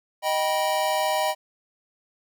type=chord; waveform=square; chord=Eb augmented; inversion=none; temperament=just; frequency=622.3 / 777.8 / 972.3 Hz; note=Eb5 / G5 / B5; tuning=0 / -14 / -27 cents; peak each=-26 / -27 / -28 dBFS; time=0.22-1.35 s; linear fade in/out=50 ms; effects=none